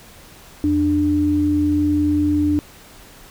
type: tone pair together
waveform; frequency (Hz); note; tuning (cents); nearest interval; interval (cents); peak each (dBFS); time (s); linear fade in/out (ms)
sine; 85.83 / 296.8; F2 / D4; -30 / +18; octave + major sixth; 2148; -23 / -15; 0.64-2.59; 0
effects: pink hiss -44 dBFS RMS until 3.3 s